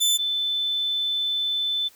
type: tone pair in turn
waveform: sawtooth / sine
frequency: 3520 / 3520 Hz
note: A7 / A7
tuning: 0 / 0 cents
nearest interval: unison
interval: 0 cents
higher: neither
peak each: -15 / -22 dBFS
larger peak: first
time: 0-0.18 / 0.18-1.89 s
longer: second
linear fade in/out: 20 ms
effects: white hiss -54 dBFS RMS until 1.95 s